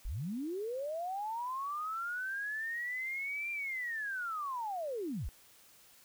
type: linear two-way sweep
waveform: sine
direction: up then down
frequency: 30.58 to 2387 to 30.58 Hz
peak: -35 dBFS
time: 0.05-5.29 s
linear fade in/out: 0 ms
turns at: 3.51 s
effects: white hiss -61 dBFS RMS until 6.04 s